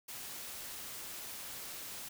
white noise, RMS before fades -45 dBFS, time 0.08-2.09 s, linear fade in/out 10 ms, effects none

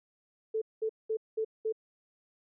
sine tone bursts, 440 Hz, A4, in tune, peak -28 dBFS, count 5, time 0.54-1.725 s, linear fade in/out 10 ms, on 77 ms, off 200 ms, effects none

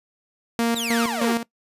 sawtooth tone with tremolo, 232.5 Hz, A#3, 4 cents flat, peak -15 dBFS, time 0.59-1.43 s, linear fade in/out 0 ms, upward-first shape square, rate 3.2 Hz, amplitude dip 65%
sawtooth exponential sweep, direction down, 4129 to 332.3 Hz, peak -22 dBFS, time 0.75-1.34 s, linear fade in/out 20 ms
effects noise-tail reverb RT60 0.1 s tail -20 dB re dry + resampled to 32000 Hz

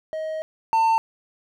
triangle tone pair in turn, 630 / 898.3 Hz, D#5 / A5, +21 / +36 cents, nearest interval tritone, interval 615 cents, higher second, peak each -24 / -14 dBFS, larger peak second, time 0.13-0.42 / 0.73-0.98 s, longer first, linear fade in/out 0 ms, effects none

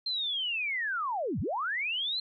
sine linear two-way sweep, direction down then up, 4186 to 69.3 to 4186 Hz, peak -29 dBFS, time 0.06-2.2 s, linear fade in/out 5 ms, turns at 1.4 s, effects none

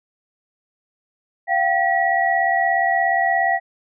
sine tone cluster, 694 / 771 / 1926 Hz, F5 / G5 / B6, -11 / -29 / -44 cents, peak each -20 dBFS, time 1.47-3.6 s, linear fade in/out 50 ms, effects none

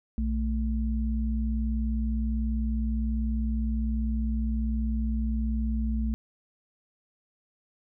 sine tone pair together, 59.92 / 221.2 Hz, A#1 / A3, +48 / +9 cents, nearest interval octave + major seventh, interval 2261 cents, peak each -26 / -30 dBFS, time 0.18-6.14 s, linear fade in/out 0 ms, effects none

